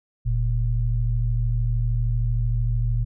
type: tone pair together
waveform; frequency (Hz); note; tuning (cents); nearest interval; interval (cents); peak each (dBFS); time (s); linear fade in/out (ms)
sine; 43.44 / 116.54; F1 / A#2; -8 / 0; octave + perfect fourth; 1708; -22; 0.25-3.05; 20
effects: none